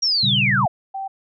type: linear sweep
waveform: sine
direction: down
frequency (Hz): 5690 to 610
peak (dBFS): -16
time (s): 0.02-0.68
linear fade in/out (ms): 10
type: chord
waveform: sine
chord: G diminished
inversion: first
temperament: equal with one note detuned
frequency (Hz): 119.26 / 138.59 / 196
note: Bb2 / Db3 / G3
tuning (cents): +40 / 0 / 0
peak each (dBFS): -24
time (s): 0.23-0.66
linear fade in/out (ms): 5
type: tone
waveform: sine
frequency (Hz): 777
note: G5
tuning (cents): -16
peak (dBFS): -25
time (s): 0.94-1.08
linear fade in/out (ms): 10
effects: none